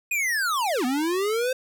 square linear two-way sweep, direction down then up, 2512 to 240.7 to 524 Hz, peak -23 dBFS, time 0.11-1.53 s, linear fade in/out 5 ms, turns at 0.85 s, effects none

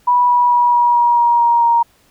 sine tone with pitch steps, 979 / 972.8 / 966.6 / 960.5 / 954.4 / 948.4 / 942.4 / 936.4 Hz, B5 / B5 / B5 / B5 / A#5 / A#5 / A#5 / A#5, -15 / -26 / -38 / -48 / +41 / +30 / +19 / +8 cents, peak -9 dBFS, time 0.07-1.83 s, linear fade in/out 10 ms, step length 220 ms, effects pink hiss -54 dBFS RMS until 2.1 s

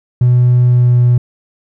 triangle tone with pitch glide, 123.47 to 122.26 Hz, B2 to B2, 0 to -17 cents, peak -3 dBFS, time 0.21-1.18 s, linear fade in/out 5 ms, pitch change -17 cents, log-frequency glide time 0.65-0.99 s, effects tanh soft clip ceiling -2 dBFS

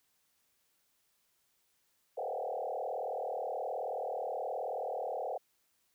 sine tone with frequency modulation, 629 Hz, D#5, 19 cents sharp, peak -34 dBFS, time 2.17-5.38 s, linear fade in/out 10 ms, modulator 38.8 Hz, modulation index 4.2, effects white hiss -75 dBFS RMS until 5.94 s

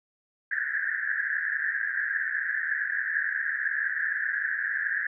pink band-pass noise, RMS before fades -29 dBFS, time 0.51-5.07 s, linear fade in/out 5 ms, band 1600 to 1800 Hz, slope 96 dB/octave, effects none

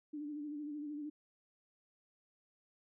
sine tone with vibrato, 296 Hz, D4, 14 cents sharp, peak -40 dBFS, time 0.13-1.1 s, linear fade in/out 10 ms, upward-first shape sine, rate 13 Hz, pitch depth 49 cents each way, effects none

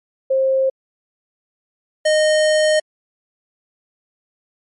sine / square tone pair in turn, 531 / 616.8 Hz, C5 / D#5, +25 / -15 cents, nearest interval minor third, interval 260 cents, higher second, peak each -13 dBFS, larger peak neither, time 0.3-0.7 / 2.05-2.8 s, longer second, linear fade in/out 10 ms, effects low-pass 11000 Hz 12 dB/octave + MP3 48 kbps

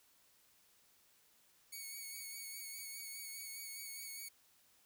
5% pulse tone with vibrato, 2227 Hz, C#7, 7 cents sharp, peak -36 dBFS, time 1.72-4.29 s, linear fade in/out 10 ms, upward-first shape sine, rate 4.9 Hz, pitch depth 21 cents each way, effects white hiss -70 dBFS RMS until 4.85 s

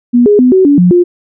sine tone with pitch steps, 242.2 / 413.8 / 251.5 / 376.7 / 286.3 / 178.5 / 353.1 Hz, B3 / G#4 / B3 / F#4 / D4 / F3 / F4, -34 / -6 / +32 / +31 / -44 / +38 / +19 cents, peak -3 dBFS, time 0.13-1.04 s, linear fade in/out 20 ms, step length 130 ms, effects none

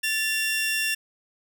sawtooth tone pair together, 1754 / 2750 Hz, A6 / F7, -6 / -27 cents, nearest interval minor sixth, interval 779 cents, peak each -24 / -22 dBFS, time 0.03-0.95 s, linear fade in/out 10 ms, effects none

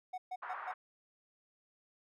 triangle tone bursts, 740 Hz, F#5, in tune, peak -36 dBFS, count 4, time 0.13-0.72 s, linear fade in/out 10 ms, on 50 ms, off 130 ms
pink band-pass noise, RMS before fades -44 dBFS, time 0.42-0.74 s, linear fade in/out 10 ms, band 870 to 1500 Hz, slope 24 dB/octave
effects none

